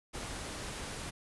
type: noise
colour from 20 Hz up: pink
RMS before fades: -41 dBFS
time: 0.13-1.11 s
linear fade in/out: 20 ms
effects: resampled to 24000 Hz